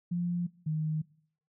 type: tone pair in turn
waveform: sine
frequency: 174.7 / 155.64 Hz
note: F3 / D#3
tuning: +1 / +1 cents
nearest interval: major second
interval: 200 cents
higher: first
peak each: -28 dBFS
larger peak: neither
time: 0.11-0.47 / 0.66-1.02 s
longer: neither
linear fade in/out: 10 ms
effects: noise-tail reverb RT60 0.6 s tail -22 dB re dry